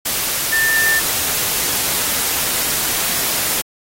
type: tone in noise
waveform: sine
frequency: 1786 Hz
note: A6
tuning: 25 cents sharp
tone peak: -14 dBFS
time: 0.52-1 s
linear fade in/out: 10 ms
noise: white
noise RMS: -19 dBFS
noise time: 0.05-3.62 s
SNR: +2 dB
effects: AAC 48 kbps